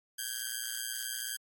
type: ring-modulated tone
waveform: 5% pulse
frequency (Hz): 1599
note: G6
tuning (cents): +34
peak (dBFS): -21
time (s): 0.18-1.37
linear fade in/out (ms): 10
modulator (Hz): 59.4
effects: AAC 64 kbps